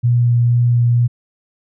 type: tone with vibrato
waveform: sine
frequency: 120.1 Hz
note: B2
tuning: 48 cents flat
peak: -10 dBFS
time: 0.03-1.08 s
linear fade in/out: 20 ms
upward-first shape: sine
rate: 2.1 Hz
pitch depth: 9 cents each way
effects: none